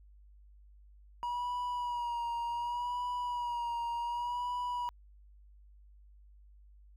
triangle tone with vibrato, 961 Hz, B5, 48 cents flat, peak -31 dBFS, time 1.23-4.89 s, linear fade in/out 0 ms, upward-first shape sine, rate 0.67 Hz, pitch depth 37 cents each way, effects added 50 Hz sine -55 dBFS peak until 6.96 s

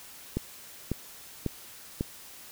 click train, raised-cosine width 3 ms, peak -15 dBFS, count 4, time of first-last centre 0.37-2.009 s, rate 1.83 Hz, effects white hiss -48 dBFS RMS until 2.51 s

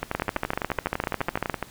two click trains, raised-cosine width 0.5 ms, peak -9 / -11 dBFS, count 20 / 20, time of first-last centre 0.15-1.498 / 0.03-1.627 s, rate 14.1 / 11.9 Hz, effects pink hiss -48 dBFS RMS until 1.7 s

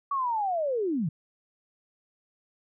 sine linear sweep, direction down, 1141 to 138.6 Hz, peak -25 dBFS, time 0.11-1.09 s, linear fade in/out 5 ms, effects none

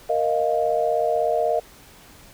sine chord, Bb suspended fourth, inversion none, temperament equal, 466.2 / 622.3 / 698.5 Hz, Bb4 / Eb5 / F5, 0 / 0 / 0 cents, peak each -24 / -22 / -23 dBFS, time 0.09-1.6 s, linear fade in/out 10 ms, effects pink hiss -48 dBFS RMS until 2.33 s

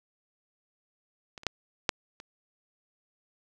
clicks, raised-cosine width 0.2 ms, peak -25 / -29 / -9 / -6 / -27 dBFS, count 5, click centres 1.378 / 1.434 / 1.467 / 1.892 / 2.201 s, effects none

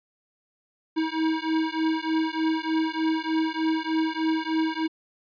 square beating tone pair, 317.8 / 321.1 Hz, D#4 / E4, +37 / -45 cents, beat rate 3.3 Hz, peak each -27 dBFS, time 0.96-4.88 s, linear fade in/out 20 ms, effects resampled to 11025 Hz

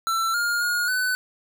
square tone with pitch steps, 1340 / 1415 / 1434 / 1503 Hz, E6 / F6 / F6 / F#6, +28 / +22 / +45 / +27 cents, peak -22 dBFS, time 0.07-1.15 s, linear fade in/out 0 ms, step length 270 ms, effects none

